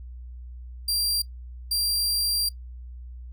sawtooth tone bursts at uneven times, 4737 Hz, D8, 14 cents sharp, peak -20 dBFS, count 2, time 0.88-1.22 / 1.71-2.49 s, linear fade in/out 5 ms, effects noise-tail reverb RT60 0.1 s tail -21 dB re dry + added 61 Hz sine -37 dBFS peak until 3.32 s

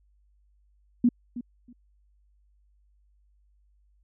sine tone with echo, 241.5 Hz, B3, 39 cents flat, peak -16 dBFS, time 1.04-1.09 s, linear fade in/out 5 ms, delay 320 ms, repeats 2, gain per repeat -15 dB, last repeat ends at 1.73 s, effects added 50 Hz sine -61 dBFS peak until 4.03 s

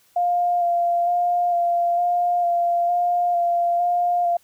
sine tone with vibrato, 698.5 Hz, F5, in tune, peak -17 dBFS, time 0.16-4.37 s, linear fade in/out 5 ms, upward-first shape square, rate 1.1 Hz, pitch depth 15 cents each way, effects white hiss -59 dBFS RMS until 4.43 s

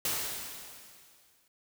white noise with exponential decay, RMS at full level -30 dBFS, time 0.05-1.48 s, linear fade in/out 2 ms, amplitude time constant 310 ms, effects none

